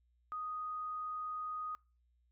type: tone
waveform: sine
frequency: 1244.5 Hz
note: D#6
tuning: in tune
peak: -38 dBFS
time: 0.32-1.75 s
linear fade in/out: 0 ms
effects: noise-tail reverb RT60 0.3 s tail -25 dB re dry + added 60 Hz sine -70 dBFS peak until 2.31 s